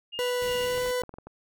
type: tone with tremolo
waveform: sine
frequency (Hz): 2831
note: F7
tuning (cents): +23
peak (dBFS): -34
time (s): 0.12-0.8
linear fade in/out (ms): 20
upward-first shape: square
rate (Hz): 2.8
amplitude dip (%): 60
type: tone with pitch glide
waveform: 40% pulse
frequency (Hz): 493.9 to 498.2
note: B4 to B4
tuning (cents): 0 to +15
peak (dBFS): -25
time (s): 0.19-1.02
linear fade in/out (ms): 0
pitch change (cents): +15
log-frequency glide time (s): 0.59-0.77
type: band-stop noise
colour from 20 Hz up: pink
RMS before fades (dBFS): -42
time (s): 0.41-0.92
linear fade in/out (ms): 10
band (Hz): 490 to 1800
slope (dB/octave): 96
type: clicks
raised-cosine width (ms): 1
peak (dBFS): -28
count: 7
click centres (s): 0.779 / 0.86 / 1.036 / 1.093 / 1.14 / 1.185 / 1.27
effects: none